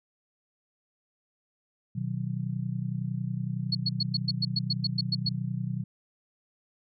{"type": "chord", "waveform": "sine", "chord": "B major", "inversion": "none", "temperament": "just", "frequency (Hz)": [123.47, 154.34, 185.21], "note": ["B2", "D#3", "F#3"], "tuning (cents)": [0, -14, 2], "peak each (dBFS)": [-32, -34, -34], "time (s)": [1.95, 5.84], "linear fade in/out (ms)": 10}
{"type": "tone bursts", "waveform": "sine", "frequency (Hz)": 4358, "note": "C#8", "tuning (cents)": -30, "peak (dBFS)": -24, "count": 12, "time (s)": [3.72, 5.29], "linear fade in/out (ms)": 5, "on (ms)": 30, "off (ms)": 110}
{"effects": []}